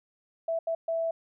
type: tone bursts at uneven times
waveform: sine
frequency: 659.3 Hz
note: E5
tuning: in tune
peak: -26 dBFS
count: 3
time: 0.48-0.59 / 0.67-0.75 / 0.88-1.11 s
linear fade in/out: 5 ms
effects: none